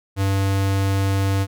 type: tone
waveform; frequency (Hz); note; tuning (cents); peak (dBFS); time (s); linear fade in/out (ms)
square; 97.6; G2; -7; -18; 0.16-1.47; 50
effects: none